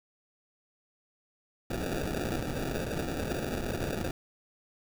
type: noise with sample-and-hold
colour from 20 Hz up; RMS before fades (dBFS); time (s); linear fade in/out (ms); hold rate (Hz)
blue; -33; 1.7-4.11; 5; 1050
effects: none